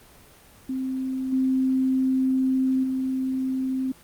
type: tone with level steps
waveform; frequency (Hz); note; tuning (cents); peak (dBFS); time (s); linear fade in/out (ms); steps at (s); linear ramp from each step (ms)
sine; 261.6; C4; 0; -25 / -19 / -23; 0.69-3.92; 5; 1.32 / 2.83; 10
effects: pink hiss -51 dBFS RMS until 4.03 s + Opus 24 kbps